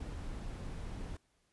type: noise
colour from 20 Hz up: brown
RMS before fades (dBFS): -42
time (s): 0-1.17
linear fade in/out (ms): 5
effects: pink hiss -75 dBFS RMS until 1.52 s + resampled to 24000 Hz